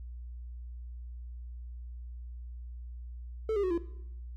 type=tone with pitch steps; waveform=triangle; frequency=440 / 403.5 / 370 / 339.3 Hz; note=A4 / G#4 / F#4 / F4; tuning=0 / -50 / 0 / -50 cents; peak=-25 dBFS; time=3.49-3.778 s; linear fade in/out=2 ms; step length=72 ms; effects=noise-tail reverb RT60 0.8 s tail -17 dB re dry + added 60 Hz sine -40 dBFS peak until 4.36 s